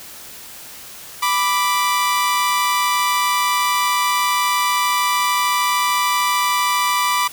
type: tone pair together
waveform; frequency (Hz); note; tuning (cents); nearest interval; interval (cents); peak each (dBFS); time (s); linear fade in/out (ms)
sawtooth; 987.8 / 1174.7; B5 / D6; 0 / 0; minor third; 300; -15; 1.22-7.28; 10
effects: white hiss -37 dBFS RMS until 7.32 s